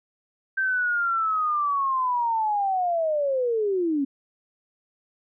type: linear sweep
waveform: sine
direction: down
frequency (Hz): 1567 to 266.4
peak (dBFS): -21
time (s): 0.57-4.05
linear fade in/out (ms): 10
effects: none